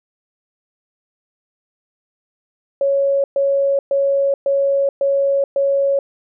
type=tone bursts; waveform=sine; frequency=554.4 Hz; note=C#5; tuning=in tune; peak=-13 dBFS; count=6; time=2.81-5.99 s; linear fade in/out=2 ms; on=430 ms; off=120 ms; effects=none